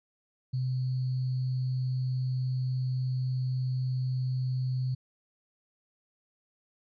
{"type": "tone with sample-and-hold", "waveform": "sine", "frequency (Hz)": 128.3, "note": "C3", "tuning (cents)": -34, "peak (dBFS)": -27, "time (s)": [0.53, 4.95], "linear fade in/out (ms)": 10, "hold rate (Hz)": 4410, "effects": ["resampled to 11025 Hz"]}